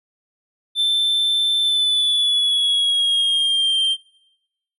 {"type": "tone with pitch glide", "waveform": "triangle", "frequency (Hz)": [3545, 3158], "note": ["A7", "G7"], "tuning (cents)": [12, 12], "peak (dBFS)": -14, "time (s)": [0.75, 3.97], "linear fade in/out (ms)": 50, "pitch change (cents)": -200, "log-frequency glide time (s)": [1.61, 3.79], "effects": ["noise-tail reverb RT60 0.9 s tail -24 dB re dry", "resampled to 32000 Hz"]}